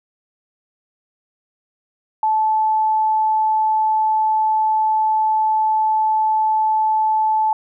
sine tone, 870 Hz, A5, 20 cents flat, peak -14 dBFS, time 2.23-7.53 s, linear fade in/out 2 ms, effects none

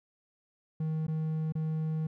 triangle tone with dropouts, 157.6 Hz, D#3, 23 cents sharp, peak -27 dBFS, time 0.8-2.07 s, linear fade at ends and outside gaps 5 ms, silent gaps 1.068-1.08 / 1.523-1.552 s, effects none

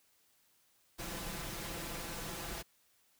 pink noise with comb filter, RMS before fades -42 dBFS, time 0.98-2.63 s, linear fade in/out 20 ms, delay 5.9 ms, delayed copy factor +0.55, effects white hiss -71 dBFS RMS until 3.19 s

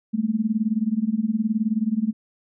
sine tone with tremolo, 218.3 Hz, A3, 13 cents flat, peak -16 dBFS, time 0.13-2.13 s, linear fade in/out 20 ms, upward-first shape sine, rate 19 Hz, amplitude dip 90%, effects none

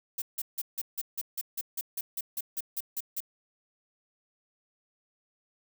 violet noise bursts, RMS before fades -33 dBFS, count 16, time 0.18-3.204 s, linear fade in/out 5 ms, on 39 ms, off 160 ms, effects none

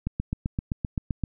click train, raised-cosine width 5 ms, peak -14 dBFS, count 10, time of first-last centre 0.07-1.237 s, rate 7.71 Hz, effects none

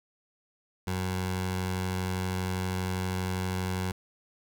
15% pulse tone with notch filter, 92.5 Hz, F#2, in tune, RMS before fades -31 dBFS, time 0.87-3.92 s, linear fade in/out 5 ms, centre 290 Hz, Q 1.9, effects none

